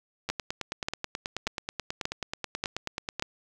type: two click trains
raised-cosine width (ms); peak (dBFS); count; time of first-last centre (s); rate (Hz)
0.2; -11 / -14; 6 / 28; 0.3-3.224 / 0.29-3.196; 1.71 / 9.29
effects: none